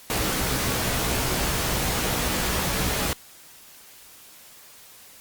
pink noise with comb filter, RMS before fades -25 dBFS, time 0.1-3.13 s, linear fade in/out 0 ms, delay 16 ms, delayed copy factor +0.55, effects white hiss -48 dBFS RMS until 5.2 s + Opus 48 kbps

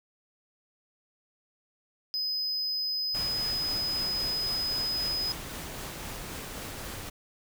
triangle tone, 5030 Hz, D#8, 18 cents sharp, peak -27 dBFS, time 2.14-5.32 s, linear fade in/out 0 ms
pink noise with tremolo, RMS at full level -38 dBFS, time 3.14-7.1 s, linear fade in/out 10 ms, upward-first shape triangle, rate 3.8 Hz, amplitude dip 25%
effects none

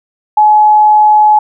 sine tone, 849 Hz, G#5, 38 cents sharp, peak -3 dBFS, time 0.37-1.39 s, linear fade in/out 5 ms, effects none

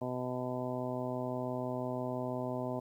harmonic tone, 125.9 Hz, B2, 34 cents sharp, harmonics 1 / 2 / 3 / 4 / 5 / 6 / 7 / 8, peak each -41 / -39 / -42 / -44 / -39 / -49 / -45 / -48 dBFS, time 0.01-2.8 s, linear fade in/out 10 ms, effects 11-bit

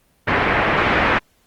white low-pass noise, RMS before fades -17 dBFS, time 0.27-1.19 s, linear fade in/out 10 ms, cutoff 2200 Hz, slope 24 dB/octave, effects pink hiss -60 dBFS RMS until 1.46 s + Opus 32 kbps

